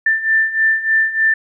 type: beating tone pair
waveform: sine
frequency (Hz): 1776 / 1779.3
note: A6 / A6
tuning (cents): +16 / +19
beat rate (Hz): 3.3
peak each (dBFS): -18 / -14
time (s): 0.06-1.34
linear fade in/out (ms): 5
effects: none